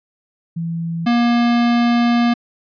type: tone pair in turn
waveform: sine / square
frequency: 166.7 / 237.6 Hz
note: E3 / A#3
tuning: +20 / +33 cents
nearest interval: tritone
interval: 613 cents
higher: second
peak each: -20 / -13 dBFS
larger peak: second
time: 0.56-1.06 / 1.06-2.34 s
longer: second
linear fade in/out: 10 ms
effects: resampled to 11025 Hz

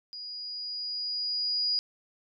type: tone with level ramp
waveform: sine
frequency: 4894 Hz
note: D#8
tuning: 29 cents flat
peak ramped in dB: -38 to -24 dBFS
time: 0.13-1.79 s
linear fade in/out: 0 ms
effects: none

